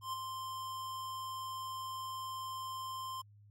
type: tone with ADSR envelope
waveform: square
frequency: 1046.5 Hz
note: C6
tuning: in tune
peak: -35 dBFS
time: 0.01-3.22 s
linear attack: 120 ms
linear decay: 12 ms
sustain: -5 dB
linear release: 10 ms
effects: added 103 Hz sine -57 dBFS peak until 3.5 s + MP3 64 kbps